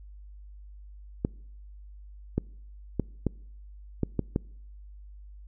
clicks, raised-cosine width 3 ms, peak -12 dBFS, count 7, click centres 1.249 / 2.38 / 2.997 / 3.267 / 4.033 / 4.193 / 4.361 s, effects noise-tail reverb RT60 0.7 s tail -26 dB re dry + added 50 Hz sine -44 dBFS peak until 5.47 s

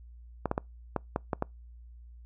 clicks, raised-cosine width 1 ms, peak -14 dBFS, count 7, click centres 0.457 / 0.514 / 0.579 / 0.963 / 1.161 / 1.332 / 1.424 s, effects noise-tail reverb RT60 0.2 s tail -26 dB re dry + added 59 Hz sine -47 dBFS peak until 2.25 s

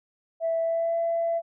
sine tone with pitch glide, 659.3 to 670.8 Hz, E5 to E5, 0 to +30 cents, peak -22 dBFS, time 0.4-1.42 s, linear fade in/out 50 ms, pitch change +30 cents, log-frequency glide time 0.61-0.97 s, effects tanh soft clip ceiling -18 dBFS

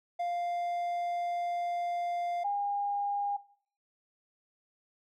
triangle / sine tone pair in turn, 698.5 / 810.3 Hz, F5 / G#5, 0 / -43 cents, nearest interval minor third, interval 257 cents, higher second, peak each -28 dBFS, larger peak neither, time 0.19-2.44 / 2.44-3.37 s, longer first, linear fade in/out 10 ms, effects noise-tail reverb RT60 0.5 s tail -18 dB re dry

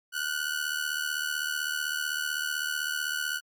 sawtooth ring-modulated tone, 1480 Hz, F#6, in tune, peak -22 dBFS, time 0.12-3.41 s, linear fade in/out 50 ms, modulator 37.9 Hz, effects MP3 96 kbps

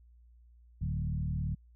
sine tone with frequency modulation, 109.9 Hz, A2, 2 cents flat, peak -30 dBFS, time 0.81-1.55 s, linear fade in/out 10 ms, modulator 38.1 Hz, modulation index 1.6, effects added 59 Hz sine -56 dBFS peak until 1.75 s

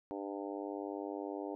harmonic tone, 99.9 Hz, G2, 33 cents sharp, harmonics 3 / 4 / 5 / 6 / 7 / 8 / 9, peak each -42 / -44 / -46 / -48 / -49 / -50 / -51 dBFS, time 0.11-1.55 s, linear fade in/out 0 ms, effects none

